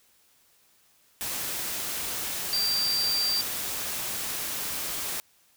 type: tone in noise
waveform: sine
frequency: 4702 Hz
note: D8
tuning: 1 cent sharp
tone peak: -24 dBFS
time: 2.53-3.41 s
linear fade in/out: 0 ms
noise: white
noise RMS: -32 dBFS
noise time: 1.21-5.2 s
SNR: +5 dB
effects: white hiss -63 dBFS RMS until 5.56 s